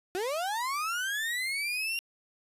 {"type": "linear sweep", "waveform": "35% pulse", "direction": "up", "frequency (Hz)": [349.2, 2794], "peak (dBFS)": -28, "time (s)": [0.15, 1.99], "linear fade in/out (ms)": 0, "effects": ["resampled to 32000 Hz"]}